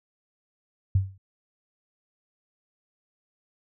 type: tone with exponential decay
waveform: sine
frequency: 96 Hz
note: G2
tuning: 36 cents flat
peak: -15 dBFS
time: 0.95-1.18 s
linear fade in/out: 5 ms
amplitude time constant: 49 ms
effects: none